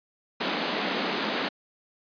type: band-pass noise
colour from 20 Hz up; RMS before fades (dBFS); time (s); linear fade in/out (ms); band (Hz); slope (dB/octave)
pink; -29; 0.4-1.49; 10; 190 to 4600; 48
effects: resampled to 11025 Hz